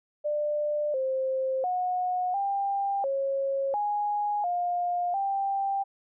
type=tone with pitch steps; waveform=sine; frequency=595 / 526 / 728 / 795 / 546 / 828 / 707 / 788 Hz; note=D5 / C5 / F#5 / G5 / C#5 / G#5 / F5 / G5; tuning=+22 / +9 / -28 / +24 / -26 / -5 / +21 / +9 cents; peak=-25 dBFS; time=0.24-5.84 s; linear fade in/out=20 ms; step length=700 ms; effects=none